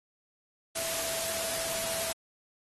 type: tone in noise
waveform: sine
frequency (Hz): 659.3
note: E5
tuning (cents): 0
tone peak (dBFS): -38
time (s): 0.75-2.13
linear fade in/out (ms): 10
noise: white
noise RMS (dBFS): -33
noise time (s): 0.75-2.13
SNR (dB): -8
effects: AAC 32 kbps